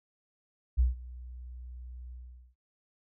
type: tone with ADSR envelope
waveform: sine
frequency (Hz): 61.7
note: B1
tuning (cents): -1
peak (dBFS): -20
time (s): 0.77-2.55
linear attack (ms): 26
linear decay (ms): 150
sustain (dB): -22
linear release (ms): 430
effects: noise-tail reverb RT60 0.1 s tail -17 dB re dry